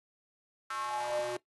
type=tone with high-pass filter sweep; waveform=square; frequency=121.3 Hz; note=B2; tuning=31 cents flat; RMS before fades=-35 dBFS; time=0.7-1.37 s; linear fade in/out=5 ms; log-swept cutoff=1300 to 430 Hz; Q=6.2; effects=noise-tail reverb RT60 0.1 s tail -19 dB re dry + AAC 32 kbps